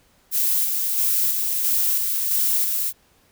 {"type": "noise with tremolo", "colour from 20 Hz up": "violet", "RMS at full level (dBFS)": -20, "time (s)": [0.31, 2.93], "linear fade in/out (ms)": 50, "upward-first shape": "square", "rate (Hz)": 1.5, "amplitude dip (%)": 30, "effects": ["pink hiss -59 dBFS RMS until 3.31 s"]}